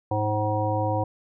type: harmonic tone with a mistuned harmonic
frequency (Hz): 105.6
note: G#2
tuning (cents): +29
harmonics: 1 / 3 / 5 / 7 / 9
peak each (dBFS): -26 / -31 / -28 / -29 / -30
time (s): 0.11-1.04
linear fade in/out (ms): 5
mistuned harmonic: 7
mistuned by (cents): +35
effects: none